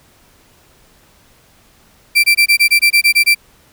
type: tone bursts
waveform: 35% pulse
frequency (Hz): 2349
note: D7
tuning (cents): 0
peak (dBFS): -5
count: 11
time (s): 2.15-3.349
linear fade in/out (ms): 20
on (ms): 89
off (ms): 22
effects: pink hiss -50 dBFS RMS until 3.72 s